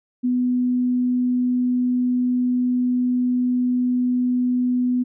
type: tone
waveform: sine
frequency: 248.7 Hz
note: B3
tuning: 12 cents sharp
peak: -17 dBFS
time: 0.23-5.04 s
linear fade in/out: 20 ms
effects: none